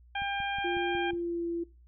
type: harmonic tone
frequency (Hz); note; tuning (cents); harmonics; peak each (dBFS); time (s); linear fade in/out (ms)
799; G5; +33; 1 / 2 / 3 / 4; -33 / -36 / -38 / -39; 0.15-1.11; 5
type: click train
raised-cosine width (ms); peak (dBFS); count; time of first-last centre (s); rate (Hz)
5; -34; 6; 0.22-1.134; 5.47
type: tone with pitch glide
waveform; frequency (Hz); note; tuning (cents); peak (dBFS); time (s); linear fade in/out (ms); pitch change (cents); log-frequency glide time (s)
sine; 349.2 to 339.5; F4 to F4; 0 to -49; -30; 0.64-1.64; 10; -49; 0.9-1.47
effects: noise-tail reverb RT60 0.3 s tail -20 dB re dry + added 60 Hz sine -54 dBFS peak until 1.87 s